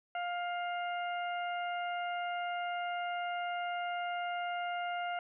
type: harmonic tone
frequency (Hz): 704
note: F5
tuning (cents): +14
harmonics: 1 / 2 / 3 / 4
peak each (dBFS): -35 / -41 / -45 / -47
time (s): 0.15-5.19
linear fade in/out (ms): 2
effects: none